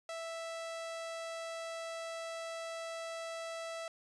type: tone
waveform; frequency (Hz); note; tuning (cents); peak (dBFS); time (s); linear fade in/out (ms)
sawtooth; 659.3; E5; 0; -36; 0.09-3.88; 2
effects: resampled to 22050 Hz